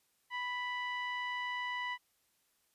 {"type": "tone with low-pass filter", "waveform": "sawtooth", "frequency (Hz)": 987.8, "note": "B5", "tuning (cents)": 0, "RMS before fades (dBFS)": -38, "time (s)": [0.3, 1.98], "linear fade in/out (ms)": 50, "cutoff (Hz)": 2400, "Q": 4.1, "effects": ["white hiss -75 dBFS RMS until 2.74 s", "resampled to 32000 Hz"]}